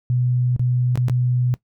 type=tone with dropouts; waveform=sine; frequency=124.2 Hz; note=B2; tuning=10 cents sharp; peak=-16 dBFS; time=0.1-1.54 s; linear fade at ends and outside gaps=0 ms; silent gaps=0.563-0.595 / 0.956-0.975 / 1.084-1.097 s; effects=noise-tail reverb RT60 0.1 s tail -19 dB re dry